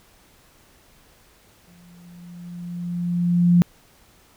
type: tone with exponential growth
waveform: sine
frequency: 174.61 Hz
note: F3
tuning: in tune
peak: -10 dBFS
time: 1.68-3.62 s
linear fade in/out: 0 ms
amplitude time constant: 420 ms
effects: pink hiss -55 dBFS RMS until 4.36 s